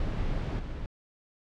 brown noise with level steps, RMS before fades -30 / -36 dBFS, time 0-0.86 s, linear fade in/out 2 ms, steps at 0.59 s, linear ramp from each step 5 ms, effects low-pass 4000 Hz 12 dB/octave

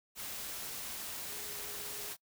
sine tone in noise, 415.8 Hz, G#4, 2 cents sharp, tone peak -53 dBFS, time 1.27-2.14 s, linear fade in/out 50 ms, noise white, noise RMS -42 dBFS, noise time 0.15-2.17 s, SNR -14 dB, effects noise-tail reverb RT60 0.1 s tail -24 dB re dry

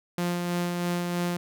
sawtooth tone with tremolo, 175.2 Hz, F3, 6 cents sharp, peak -21 dBFS, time 0.18-1.37 s, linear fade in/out 2 ms, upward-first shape sine, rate 3.1 Hz, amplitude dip 30%, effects none

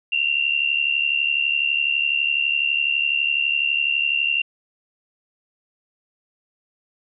sine tone pair together, 2722 / 2794 Hz, F7 / F7, -45 / 0 cents, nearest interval unison, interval 45 cents, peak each -21 dBFS, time 0.12-4.42 s, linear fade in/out 5 ms, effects none

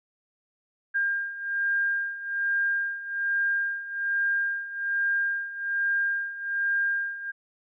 sine beating tone pair, 1604 / 1605.2 Hz, G6 / G6, +39 / +41 cents, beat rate 1.2 Hz, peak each -30 / -26 dBFS, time 0.94-7.32 s, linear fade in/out 20 ms, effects none

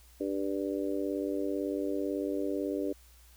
harmonic tone, 98 Hz, G2, in tune, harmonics 3 / 4 / 5 / 6, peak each -33 / -35 / -37 / -39 dBFS, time 0.2-2.93 s, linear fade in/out 10 ms, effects added 60 Hz sine -56 dBFS peak until 3.36 s + white hiss -61 dBFS RMS until 3.36 s

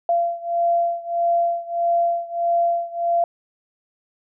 sine beating tone pair, 685 / 686.6 Hz, F5 / F5, -34 / -30 cents, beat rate 1.6 Hz, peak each -20 / -22 dBFS, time 0.09-3.24 s, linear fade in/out 2 ms, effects none

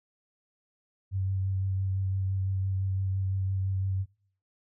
sine tone with vibrato, 95.7 Hz, G2, 41 cents flat, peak -26 dBFS, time 1.11-4.06 s, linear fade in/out 50 ms, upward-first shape sine, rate 5.9 Hz, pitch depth 16 cents each way, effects noise-tail reverb RT60 0.6 s tail -26 dB re dry

